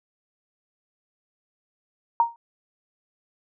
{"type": "tone with exponential decay", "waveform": "sine", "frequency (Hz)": 932.3, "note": "A#5", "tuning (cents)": 0, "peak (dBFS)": -12, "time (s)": [2.2, 2.36], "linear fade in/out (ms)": 1, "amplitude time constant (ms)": 34, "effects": []}